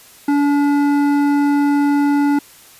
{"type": "tone with hard clipping", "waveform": "triangle", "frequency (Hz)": 286.9, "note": "D4", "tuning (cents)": -40, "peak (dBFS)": -14, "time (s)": [0.28, 2.39], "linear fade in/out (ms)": 5, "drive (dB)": 15, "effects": ["white hiss -44 dBFS RMS until 2.79 s", "resampled to 32000 Hz"]}